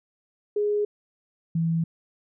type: tone pair in turn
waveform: sine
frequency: 415.3 / 164.81 Hz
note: G#4 / E3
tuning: 0 / 0 cents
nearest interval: octave + major third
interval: 1600 cents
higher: first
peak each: -21 dBFS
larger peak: neither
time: 0.56-0.85 / 1.55-1.84 s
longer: neither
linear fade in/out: 5 ms
effects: none